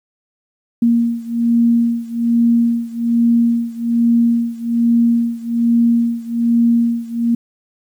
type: beating tone pair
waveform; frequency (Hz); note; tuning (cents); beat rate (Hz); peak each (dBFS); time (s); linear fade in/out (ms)
sine; 233.6 / 234.8; A#3 / A#3; +4 / +13; 1.2; -14 / -16; 0.82-7.35; 5
effects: 8-bit